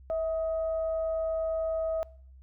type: tone with frequency modulation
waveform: sine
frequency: 647 Hz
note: E5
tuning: 32 cents flat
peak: -27 dBFS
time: 0.1-2.03 s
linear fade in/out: 0 ms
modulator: 611 Hz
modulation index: 0.22
effects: noise-tail reverb RT60 0.6 s tail -24 dB re dry + added 65 Hz sine -49 dBFS peak until 2.42 s